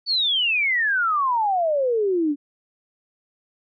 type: exponential sweep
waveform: sine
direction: down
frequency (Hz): 4564 to 278.5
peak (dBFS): -18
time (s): 0.06-2.36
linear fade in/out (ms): 50
effects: none

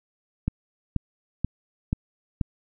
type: click train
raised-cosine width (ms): 5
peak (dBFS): -11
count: 5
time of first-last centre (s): 0.48-2.412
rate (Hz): 2.07
effects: none

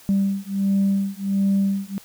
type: beating tone pair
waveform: sine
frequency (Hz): 196 / 197.4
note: G3 / G3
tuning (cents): 0 / +12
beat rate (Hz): 1.4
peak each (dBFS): -20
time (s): 0.09-1.98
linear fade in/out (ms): 0
effects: tanh soft clip ceiling -13 dBFS + white hiss -48 dBFS RMS until 2.04 s

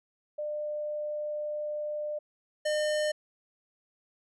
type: tone pair in turn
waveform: sine / square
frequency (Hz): 599 / 606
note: D5 / D#5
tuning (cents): +34 / -46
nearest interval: unison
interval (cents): 20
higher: second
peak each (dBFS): -31 / -27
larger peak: second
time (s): 0.38-2.19 / 2.65-3.12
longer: first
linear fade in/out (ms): 10
effects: resampled to 22050 Hz

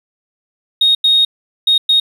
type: tone bursts at uneven times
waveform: triangle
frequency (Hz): 3729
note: A#7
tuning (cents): 0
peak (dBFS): -5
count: 4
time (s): 0.81-0.95 / 1.04-1.25 / 1.67-1.78 / 1.89-2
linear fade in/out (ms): 5
effects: tanh soft clip ceiling -5 dBFS

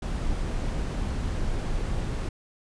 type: noise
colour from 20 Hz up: brown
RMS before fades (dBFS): -28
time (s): 0.02-2.29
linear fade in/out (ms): 5
effects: resampled to 22050 Hz

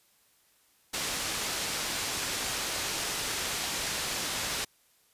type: low-pass noise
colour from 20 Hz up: white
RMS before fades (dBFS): -33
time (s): 0.93-4.65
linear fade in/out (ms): 10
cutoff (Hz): 7200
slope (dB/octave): 12
effects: white hiss -66 dBFS RMS until 5.13 s + resampled to 32000 Hz

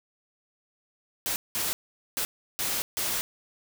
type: noise bursts at uneven times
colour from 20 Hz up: white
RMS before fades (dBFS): -29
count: 5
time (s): 1.26-1.36 / 1.55-1.73 / 2.17-2.25 / 2.59-2.82 / 2.97-3.21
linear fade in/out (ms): 0
effects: none

